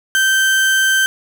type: tone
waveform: 35% pulse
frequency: 1556 Hz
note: G6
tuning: 13 cents flat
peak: -10 dBFS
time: 0.15-1.06 s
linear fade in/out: 0 ms
effects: none